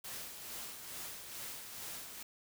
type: noise with tremolo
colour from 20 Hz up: white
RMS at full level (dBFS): -44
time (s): 0.04-2.23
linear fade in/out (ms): 5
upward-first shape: sine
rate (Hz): 2.3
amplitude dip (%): 45
effects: none